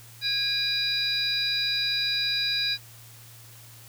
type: tone cluster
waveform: sine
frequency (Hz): 1640 / 2431 / 3926 / 4881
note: G#6 / D#7 / B7 / D#8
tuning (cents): -22 / -41 / -11 / -34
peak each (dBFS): -34 / -33 / -26 / -29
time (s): 0.21-2.78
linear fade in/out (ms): 50
effects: added 115 Hz sine -49 dBFS peak until 3.88 s + white hiss -50 dBFS RMS until 3.88 s